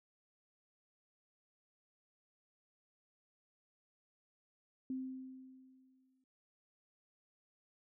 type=tone with exponential decay; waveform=sine; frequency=260.5 Hz; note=C4; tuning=7 cents flat; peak=-36 dBFS; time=4.9-6.24 s; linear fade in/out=2 ms; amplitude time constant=290 ms; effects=none